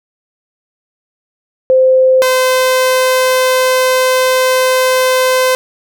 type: tone pair in turn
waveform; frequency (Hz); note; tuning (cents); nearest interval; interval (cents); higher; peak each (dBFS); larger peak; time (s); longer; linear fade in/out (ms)
sine / sawtooth; 519 / 514.2; C5 / C5; -14 / -30; unison; 16; first; -5; neither; 1.7-2.22 / 2.22-5.55; second; 0
effects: none